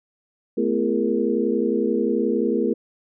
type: tone cluster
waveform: sine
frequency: 219.8 / 251 / 337.1 / 408.5 / 467.4 Hz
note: A3 / B3 / E4 / G#4 / A#4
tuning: -2 / +28 / +39 / -29 / +5 cents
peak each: -25 dBFS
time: 0.57-2.74 s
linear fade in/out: 10 ms
effects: none